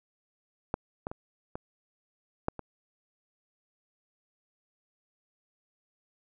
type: clicks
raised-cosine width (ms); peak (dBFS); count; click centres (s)
1; -14 / -19 / -24 / -22 / -13 / -24; 6; 0.741 / 1.069 / 1.115 / 1.555 / 2.484 / 2.593
effects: none